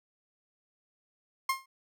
30% pulse tone with exponential decay, 1065 Hz, C6, 30 cents sharp, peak -21 dBFS, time 1.49-1.66 s, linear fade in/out 5 ms, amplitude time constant 36 ms, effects none

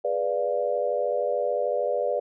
sine chord, G# diminished seventh, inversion none, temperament equal, 415.3 / 493.9 / 587.3 / 698.5 Hz, G#4 / B4 / D5 / F5, 0 / 0 / 0 / 0 cents, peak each -32 / -27 / -26 / -32 dBFS, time 0.04-2.2 s, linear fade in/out 10 ms, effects none

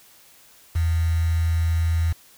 sine tone with quantisation, 82.41 Hz, E2, in tune, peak -18 dBFS, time 0.75-2.13 s, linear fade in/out 10 ms, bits 6, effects white hiss -52 dBFS RMS until 2.37 s

